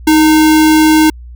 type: tone with sample-and-hold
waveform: sine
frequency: 313 Hz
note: D#4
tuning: 10 cents sharp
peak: -4 dBFS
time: 0.07-1.1 s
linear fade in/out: 5 ms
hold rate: 1225 Hz
effects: added 60 Hz sine -28 dBFS peak until 1.35 s